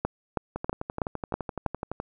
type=two click trains; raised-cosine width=1 ms; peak=-17 / -11 dBFS; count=18 / 6; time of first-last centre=0.56-2.001 / 0.05-1.663 s; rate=11.8 / 3.1 Hz; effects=none